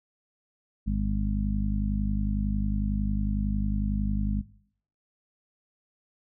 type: harmonic tone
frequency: 51 Hz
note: G#1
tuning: 31 cents flat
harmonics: 1 / 2 / 3 / 4 / 5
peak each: -26 / -33 / -36 / -30 / -40 dBFS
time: 0.86-4.42 s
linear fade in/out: 20 ms
effects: noise-tail reverb RT60 0.6 s tail -19 dB re dry